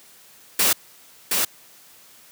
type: noise with echo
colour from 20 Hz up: white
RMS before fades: -18 dBFS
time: 0.59-0.73 s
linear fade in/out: 5 ms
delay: 720 ms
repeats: 1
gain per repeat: -3 dB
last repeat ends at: 1.45 s
effects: white hiss -50 dBFS RMS until 2.31 s + high-pass 100 Hz 12 dB/octave